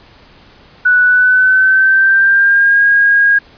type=tone with pitch glide; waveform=sine; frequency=1480 to 1632.7 Hz; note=F#6 to G#6; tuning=0 to -30 cents; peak=-6 dBFS; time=0.85-3.39 s; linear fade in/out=10 ms; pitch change=+170 cents; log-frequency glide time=1.04-2.83 s; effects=pink hiss -43 dBFS RMS until 3.57 s + resampled to 11025 Hz